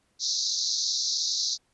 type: band-pass noise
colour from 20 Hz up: pink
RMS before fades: -28 dBFS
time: 0.19-1.58 s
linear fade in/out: 50 ms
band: 3900 to 6400 Hz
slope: 96 dB/octave
effects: pink hiss -70 dBFS RMS until 1.73 s + resampled to 24000 Hz